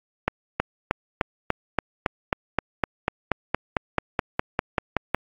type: accelerating click train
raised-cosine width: 0.5 ms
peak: -5 dBFS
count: 21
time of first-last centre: 0.28-5.146 s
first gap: 320 ms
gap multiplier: 0.97
effects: AAC 48 kbps